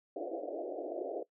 white band-pass noise, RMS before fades -39 dBFS, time 0.16-1.23 s, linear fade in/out 5 ms, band 290 to 710 Hz, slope 96 dB/octave, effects noise-tail reverb RT60 0.1 s tail -19 dB re dry

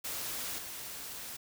white noise with level steps, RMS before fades -38 / -43 dBFS, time 0.04-1.37 s, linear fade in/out 10 ms, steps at 0.58 s, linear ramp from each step 5 ms, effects none

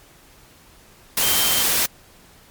sine tone in noise, 3136 Hz, G7, in tune, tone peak -24 dBFS, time 1.22-1.63 s, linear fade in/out 5 ms, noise white, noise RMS -19 dBFS, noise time 1.17-1.86 s, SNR -8 dB, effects pink hiss -50 dBFS RMS until 2.5 s + MP3 96 kbps

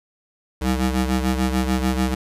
25% pulse ring-modulated tone, 128.8 Hz, C3, 27 cents flat, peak -12 dBFS, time 0.61-2.15 s, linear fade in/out 10 ms, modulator 61 Hz, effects resampled to 32000 Hz

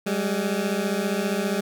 20% pulse beating tone pair, 193.4 / 208.4 Hz, G3 / G#3, -23 / +6 cents, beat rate 15 Hz, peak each -21 dBFS, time 0.06-1.61 s, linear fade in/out 10 ms, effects none

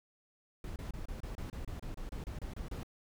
brown noise bursts, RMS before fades -41 dBFS, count 15, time 0.64-2.832 s, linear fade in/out 2 ms, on 120 ms, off 28 ms, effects none

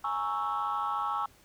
sine chord, A# half-diminished seventh, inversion third, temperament equal with one note detuned, 830.6 / 924.3 / 1108.7 / 1318.5 Hz, G#5 / A#5 / C#6 / E6, 0 / -15 / 0 / 0 cents, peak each -33 / -37 / -32 / -32 dBFS, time 0.04-1.26 s, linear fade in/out 5 ms, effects tanh soft clip ceiling -23 dBFS + pink hiss -60 dBFS RMS until 1.44 s

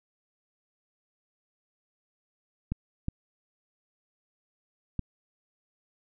clicks, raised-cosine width 5 ms, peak -17 dBFS, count 3, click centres 2.72 / 3.084 / 4.993 s, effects none

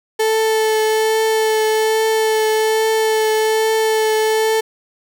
35% pulse tone with vibrato, 438.3 Hz, A4, 7 cents flat, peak -12 dBFS, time 0.19-4.61 s, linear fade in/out 10 ms, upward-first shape triangle, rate 1.2 Hz, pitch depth 15 cents each way, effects none

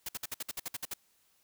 white noise bursts, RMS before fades -37 dBFS, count 11, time 0.06-0.938 s, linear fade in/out 5 ms, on 28 ms, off 57 ms, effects white hiss -70 dBFS RMS until 1.43 s

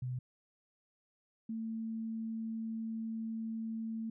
sine tone pair in turn, 126 / 224 Hz, B2 / A3, +35 / +31 cents, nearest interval minor seventh, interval 996 cents, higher second, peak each -35 / -36 dBFS, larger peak first, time 0.02-0.19 / 1.49-4.1 s, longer second, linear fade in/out 5 ms, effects none

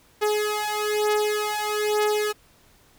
sawtooth beating tone pair, 421.1 / 422.2 Hz, G#4 / G#4, +24 / +29 cents, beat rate 1.1 Hz, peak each -21 dBFS, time 0.21-2.33 s, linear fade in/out 20 ms, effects pink hiss -57 dBFS RMS until 2.98 s

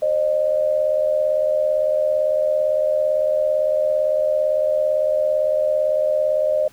sine tone pair together, 532.2 / 610 Hz, C5 / D#5, +29 / -34 cents, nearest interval major second, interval 237 cents, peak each -22 / -17 dBFS, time 0.02-6.68 s, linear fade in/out 5 ms, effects pink hiss -51 dBFS RMS until 6.72 s

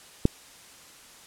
click, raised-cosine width 3 ms, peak -5 dBFS, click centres 0.254 s, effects white hiss -50 dBFS RMS until 1.26 s + low-pass 10000 Hz 12 dB/octave

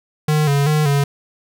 square tone with vibrato, 146.83 Hz, D3, in tune, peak -14 dBFS, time 0.28-1.04 s, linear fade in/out 5 ms, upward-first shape square, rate 2.6 Hz, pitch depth 65 cents each way, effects none

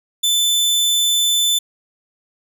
sawtooth tone, 3520 Hz, A7, in tune, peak -11 dBFS, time 0.23-1.59 s, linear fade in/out 10 ms, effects none

